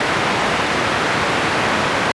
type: low-pass noise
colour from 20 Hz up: white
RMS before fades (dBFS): -18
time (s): 0-2.12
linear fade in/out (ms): 5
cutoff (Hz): 1800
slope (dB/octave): 12
effects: high-pass 100 Hz 12 dB/octave + resampled to 24000 Hz